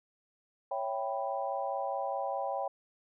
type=chord; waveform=sine; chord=C# half-diminished seventh; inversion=none; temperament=equal; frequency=554.4 / 659.3 / 784 / 987.8 Hz; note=C#5 / E5 / G5 / B5; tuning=0 / 0 / 0 / 0 cents; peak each=-36 / -39 / -35 / -40 dBFS; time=0.71-2.68 s; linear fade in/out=5 ms; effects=none